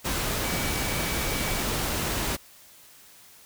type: tone in noise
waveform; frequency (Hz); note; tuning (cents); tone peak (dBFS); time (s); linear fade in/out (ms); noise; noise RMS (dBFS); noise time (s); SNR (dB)
sine; 2284; D7; -49; -37; 0.43-1.62; 20; pink; -28; 0.04-2.37; -12
effects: white hiss -52 dBFS RMS until 3.45 s